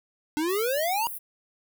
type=exponential sweep; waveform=square; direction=up; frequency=293.7 to 967 Hz; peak=-25 dBFS; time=0.37-1.07 s; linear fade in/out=0 ms
type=high-pass noise; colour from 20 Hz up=white; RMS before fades=-36 dBFS; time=0.48-1.19 s; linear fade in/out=20 ms; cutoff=10000 Hz; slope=48 dB/octave
effects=none